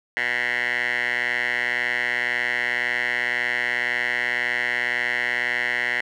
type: tone with band-pass filter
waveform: 10% pulse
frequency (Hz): 121.9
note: B2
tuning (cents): -22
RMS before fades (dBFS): -24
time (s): 0.17-6.01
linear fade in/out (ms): 0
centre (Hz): 2000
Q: 5.8
effects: none